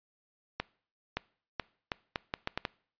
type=accelerating click train; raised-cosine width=0.3 ms; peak=-15 dBFS; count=9; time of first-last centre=0.6-2.652 s; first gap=570 ms; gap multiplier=0.75; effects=noise-tail reverb RT60 0.5 s tail -23 dB re dry + resampled to 11025 Hz